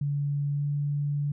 sine tone with pitch glide, 143.4 to 144.65 Hz, D3 to D3, -41 to -26 cents, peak -25 dBFS, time 0.01-1.32 s, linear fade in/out 5 ms, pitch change +15 cents, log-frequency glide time 0.52-0.65 s, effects none

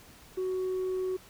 triangle tone with tanh clipping, 372.1 Hz, F#4, 10 cents sharp, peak -29 dBFS, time 0.37-1.17 s, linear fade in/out 10 ms, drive 6 dB, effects pink hiss -54 dBFS RMS until 1.29 s

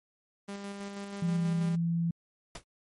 sawtooth tone with tremolo, 200 Hz, G3, 35 cents sharp, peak -33 dBFS, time 0.48-1.76 s, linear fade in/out 10 ms, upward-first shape square, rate 6.2 Hz, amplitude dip 30%
sine tone with pitch glide, 171.4 to 168.26 Hz, F3 to E3, -32 to +36 cents, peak -26 dBFS, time 1.22-2.11 s, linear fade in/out 5 ms, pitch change -32 cents, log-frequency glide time 1.34-1.48 s
pink noise with exponential decay, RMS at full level -34 dBFS, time 2.55-2.64 s, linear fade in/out 5 ms, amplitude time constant 19 ms
effects MP3 48 kbps

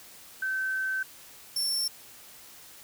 sine / sawtooth tone pair in turn, 1540 / 5417 Hz, G6 / E8, -31 / +46 cents, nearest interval octave + minor seventh, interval 2177 cents, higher second, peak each -27 / -24 dBFS, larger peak second, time 0.42-1.03 / 1.56-1.88 s, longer first, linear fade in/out 5 ms, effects white hiss -50 dBFS RMS until 2.83 s

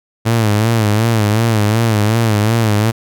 sawtooth tone with vibrato, 109.8 Hz, A2, 3 cents flat, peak -7 dBFS, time 0.25-2.92 s, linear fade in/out 20 ms, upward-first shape sine, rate 2.7 Hz, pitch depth 100 cents each way, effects none

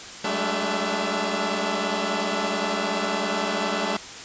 10% pulse tone cluster, 190.7 / 207.9 / 217.9 / 291.9 / 669 Hz, G3 / G#3 / A3 / D4 / E5, -47 / +2 / -17 / -10 / +25 cents, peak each -22 dBFS, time 0.24-3.97 s, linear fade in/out 5 ms, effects white hiss -38 dBFS RMS until 4.24 s + resampled to 16000 Hz

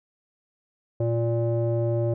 square tone with low-pass filter, 116.54 Hz, A#2, in tune, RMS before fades -24 dBFS, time 1-2.14 s, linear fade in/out 5 ms, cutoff 510 Hz, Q 9.5, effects none

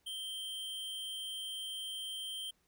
square tone with amplitude modulation, 3136 Hz, G7, in tune, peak -38 dBFS, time 0.06-2.51 s, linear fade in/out 10 ms, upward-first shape sine, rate 206 Hz, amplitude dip 40%, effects pink hiss -75 dBFS RMS until 2.67 s

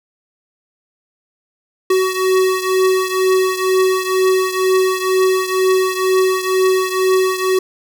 square beating tone pair, 374.4 / 376.5 Hz, F#4 / F#4, +20 / +30 cents, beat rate 2.1 Hz, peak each -15 / -19 dBFS, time 1.9-7.59 s, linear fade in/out 5 ms, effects none

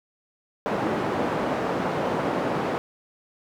white band-pass noise, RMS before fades -26 dBFS, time 0.66-2.78 s, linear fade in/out 0 ms, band 150 to 740 Hz, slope 12 dB/octave, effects none

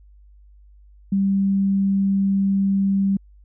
sine tone, 196 Hz, G3, in tune, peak -16 dBFS, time 1.12-3.17 s, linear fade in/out 5 ms, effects added 50 Hz sine -46 dBFS peak until 3.44 s

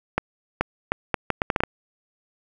accelerating click train, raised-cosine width 0.5 ms, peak -5 dBFS, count 10, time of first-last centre 0.18-1.636 s, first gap 430 ms, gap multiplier 0.72, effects 7-bit

